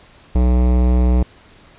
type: tone with hard clipping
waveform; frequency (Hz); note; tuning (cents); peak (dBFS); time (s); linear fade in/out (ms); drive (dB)
sine; 61.74; B1; 0; -13; 0.35-1.23; 5; 18
effects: pink hiss -47 dBFS RMS until 1.78 s + resampled to 8000 Hz